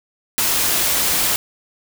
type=noise; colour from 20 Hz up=white; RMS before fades=-18 dBFS; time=0.38-1.36 s; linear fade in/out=0 ms; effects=none